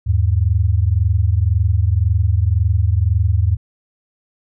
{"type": "tone pair together", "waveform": "sine", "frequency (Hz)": [80.4, 102.3], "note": ["E2", "G#2"], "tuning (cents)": [-43, -26], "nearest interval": "major third", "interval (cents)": 417, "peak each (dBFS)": -15, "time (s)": [0.06, 3.57], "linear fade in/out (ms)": 20, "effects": []}